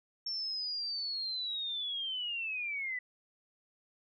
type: linear sweep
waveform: sine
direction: down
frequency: 5460 to 1964 Hz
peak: -34 dBFS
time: 0.26-2.99 s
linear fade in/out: 5 ms
effects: none